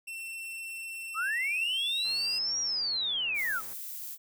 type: tone with pitch glide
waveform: 45% pulse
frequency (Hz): 2696 to 2729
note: E7 to F7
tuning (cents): +38 to -41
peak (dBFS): -37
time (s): 0.07-2.39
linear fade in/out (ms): 10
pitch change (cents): +21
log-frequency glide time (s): 1.16-1.95
type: linear two-way sweep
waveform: sine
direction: up then down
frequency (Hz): 1200 to 5740 to 1200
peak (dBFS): -28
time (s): 1.14-3.62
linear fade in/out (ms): 50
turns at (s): 2.6
type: click train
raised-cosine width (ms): 0.5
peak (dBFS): -38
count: 216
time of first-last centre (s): 2.05-3.73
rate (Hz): 128
type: noise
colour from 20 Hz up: violet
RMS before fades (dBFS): -40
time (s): 3.34-4.18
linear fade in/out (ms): 50
effects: none